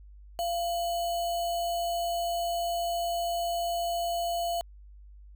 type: tone with sample-and-hold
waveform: sine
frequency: 688 Hz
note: F5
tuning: 26 cents flat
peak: -27 dBFS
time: 0.39-4.61 s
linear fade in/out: 0 ms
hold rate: 3675 Hz
effects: added 50 Hz sine -47 dBFS peak until 5.35 s